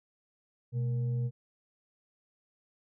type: tone with frequency modulation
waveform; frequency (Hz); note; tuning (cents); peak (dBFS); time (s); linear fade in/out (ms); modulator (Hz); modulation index
sine; 124.2; B2; +10; -28; 0.72-1.31; 50; 346; 0.26
effects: none